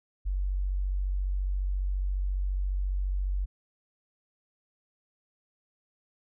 sine tone, 47.26 Hz, F#1, 37 cents sharp, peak -26 dBFS, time 0.25-3.46 s, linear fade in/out 20 ms, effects none

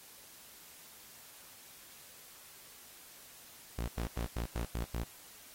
sawtooth tone bursts, 57.7 Hz, A#1, 17 cents flat, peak -30 dBFS, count 7, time 3.78-5.036 s, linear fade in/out 5 ms, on 98 ms, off 95 ms, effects white hiss -55 dBFS RMS until 5.54 s + AAC 48 kbps

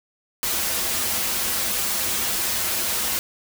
white noise with comb filter, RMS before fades -24 dBFS, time 0.43-3.19 s, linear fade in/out 0 ms, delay 6.9 ms, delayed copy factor -0.8, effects none

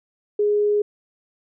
sine tone, 415.3 Hz, G#4, in tune, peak -16 dBFS, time 0.39-0.82 s, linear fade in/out 5 ms, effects none

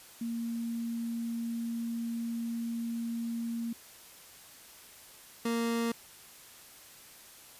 sine / 30% pulse tone pair in turn, 232 / 232 Hz, A#3 / A#3, -8 / -8 cents, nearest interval unison, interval 0 cents, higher neither, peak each -32 / -26 dBFS, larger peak second, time 0.21-3.73 / 5.45-5.92 s, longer first, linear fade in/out 5 ms, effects white hiss -53 dBFS RMS until 7.59 s + resampled to 32000 Hz

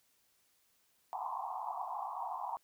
pink band-pass noise, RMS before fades -40 dBFS, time 1.13-2.57 s, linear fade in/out 0 ms, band 720 to 1100 Hz, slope 96 dB/octave, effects white hiss -73 dBFS RMS until 2.63 s

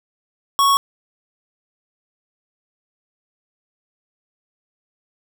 square tone, 1108.7 Hz, C#6, in tune, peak -13 dBFS, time 0.59-0.77 s, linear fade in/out 0 ms, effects none

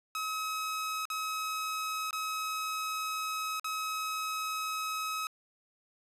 sawtooth tone with dropouts, 1278 Hz, D#6, 46 cents sharp, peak -29 dBFS, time 0.15-5.27 s, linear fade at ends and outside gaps 1 ms, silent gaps 1.054-1.101 / 2.108-2.129 / 3.597-3.644 s, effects resampled to 32000 Hz

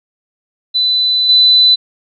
sine tone with level steps, 4000 Hz, B7, 21 cents sharp, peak -10 / -5 dBFS, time 0.74-1.76 s, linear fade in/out 20 ms, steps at 1.29 s, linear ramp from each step 2 ms, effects none

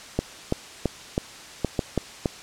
clicks, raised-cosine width 2 ms, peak -8 dBFS, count 8, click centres 0.19 / 0.524 / 0.857 / 1.179 / 1.647 / 1.792 / 1.977 / 2.258 s, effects white hiss -42 dBFS RMS until 2.42 s + low-pass 7000 Hz 12 dB/octave

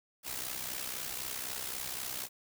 white noise with amplitude modulation, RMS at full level -36 dBFS, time 0.23-2.29 s, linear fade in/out 50 ms, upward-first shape sine, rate 63.9 Hz, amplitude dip 65%, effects none

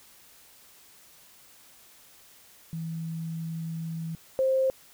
sine tone pair in turn, 163.4 / 527.5 Hz, E3 / C5, -15 / +14 cents, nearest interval octave + minor sixth, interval 2029 cents, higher second, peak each -31 / -21 dBFS, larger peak second, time 2.73-4.15 / 4.39-4.7 s, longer first, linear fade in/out 0 ms, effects white hiss -55 dBFS RMS until 4.93 s

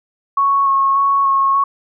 sine tone with vibrato, 1100 Hz, C#6, 14 cents flat, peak -11 dBFS, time 0.37-1.64 s, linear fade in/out 5 ms, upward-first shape square, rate 1.7 Hz, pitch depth 13 cents each way, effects none

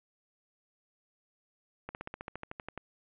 slowing click train, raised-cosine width 0.5 ms, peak -24 dBFS, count 13, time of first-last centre 1.89-2.777 s, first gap 59 ms, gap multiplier 1.04, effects resampled to 8000 Hz + 9-bit

